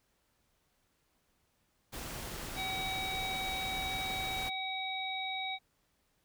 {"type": "noise", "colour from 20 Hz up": "pink", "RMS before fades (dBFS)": -42, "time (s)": [1.92, 4.5], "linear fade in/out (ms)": 20}
{"type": "harmonic tone", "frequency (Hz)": 760, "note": "F#5", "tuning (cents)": 46, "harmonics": [1, 3, 5], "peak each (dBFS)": [-39, -39, -39], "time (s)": [2.55, 5.59], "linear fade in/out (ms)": 50}
{"effects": ["pink hiss -75 dBFS RMS until 6.24 s"]}